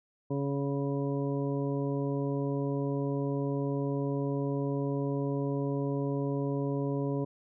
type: harmonic tone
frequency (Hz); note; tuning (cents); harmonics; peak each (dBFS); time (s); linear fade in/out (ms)
140; C#3; +18; 1 / 2 / 3 / 4 / 5 / 7; -32 / -33 / -35 / -39 / -48 / -44; 0.3-7.25; 10
effects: none